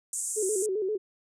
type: band-pass noise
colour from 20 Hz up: white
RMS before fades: -33 dBFS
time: 0.13-0.66 s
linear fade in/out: 2 ms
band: 7100 to 9200 Hz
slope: 48 dB/octave
type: tone with vibrato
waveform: sine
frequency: 402.5 Hz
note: G4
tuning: 46 cents sharp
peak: -26 dBFS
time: 0.36-0.98 s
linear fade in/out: 20 ms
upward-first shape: square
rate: 7.6 Hz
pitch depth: 110 cents each way
effects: none